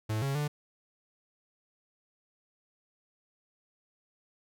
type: tone with pitch steps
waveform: 45% pulse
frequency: 108.7 / 137.7 / 147.7 Hz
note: A2 / C#3 / D3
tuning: -21 / -11 / +10 cents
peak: -29 dBFS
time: 0.09-0.48 s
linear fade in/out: 10 ms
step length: 130 ms
effects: none